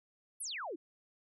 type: exponential sweep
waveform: sine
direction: down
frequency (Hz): 11930 to 289.6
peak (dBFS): -38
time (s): 0.4-0.76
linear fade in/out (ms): 10
effects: none